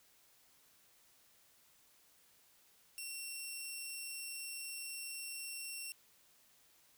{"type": "tone", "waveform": "10% pulse", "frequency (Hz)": 2724, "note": "F7", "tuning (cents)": -44, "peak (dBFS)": -34, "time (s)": [2.98, 5.92], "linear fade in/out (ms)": 0, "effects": ["white hiss -68 dBFS RMS until 6.97 s"]}